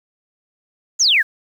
sine exponential sweep, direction down, 7040 to 1539 Hz, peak -11 dBFS, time 0.99-1.23 s, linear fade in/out 20 ms, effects 7-bit

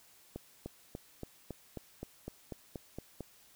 accelerating click train, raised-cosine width 2 ms, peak -27 dBFS, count 12, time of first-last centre 0.36-3.207 s, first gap 300 ms, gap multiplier 0.97, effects white hiss -62 dBFS RMS until 3.55 s

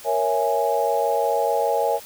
sine chord, A# half-diminished seventh, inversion none, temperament equal with one note detuned, 467.8 / 554.4 / 659.3 / 830.6 Hz, A#4 / C#5 / E5 / G#5, +6 / 0 / 0 / 0 cents, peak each -24 / -24 / -25 / -23 dBFS, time 0.04-2 s, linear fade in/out 50 ms, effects white hiss -42 dBFS RMS until 2.05 s

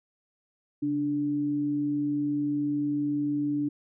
sine tone pair together, 138.9 / 292.3 Hz, C#3 / D4, +4 / -8 cents, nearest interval octave + minor second, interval 1288 cents, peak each -37 / -25 dBFS, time 0.82-3.69 s, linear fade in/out 10 ms, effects none

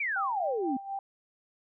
sine exponential sweep, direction down, 2400 to 246.9 Hz, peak -28 dBFS, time 0-0.77 s, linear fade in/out 5 ms
sine tone with tremolo, 787 Hz, G5, 7 cents sharp, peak -31 dBFS, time 0.16-0.99 s, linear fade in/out 2 ms, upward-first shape sine, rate 4.1 Hz, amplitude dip 70%
effects none

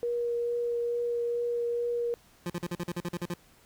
sine tone with vibrato, 475.5 Hz, A#4, 34 cents sharp, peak -27 dBFS, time 0.03-2.14 s, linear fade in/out 0 ms, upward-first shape triangle, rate 2.3 Hz, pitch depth 10 cents each way
25% pulse tone bursts, 174.1 Hz, F3, 5 cents flat, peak -27 dBFS, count 11, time 2.46-3.34 s, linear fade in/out 2 ms, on 40 ms, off 44 ms
effects pink hiss -60 dBFS RMS until 3.65 s

